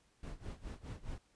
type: noise with tremolo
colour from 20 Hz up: brown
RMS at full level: -42 dBFS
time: 0.23-1.18 s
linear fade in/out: 2 ms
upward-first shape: sine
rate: 4.8 Hz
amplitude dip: 90%
effects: pink hiss -72 dBFS RMS until 1.35 s + resampled to 22050 Hz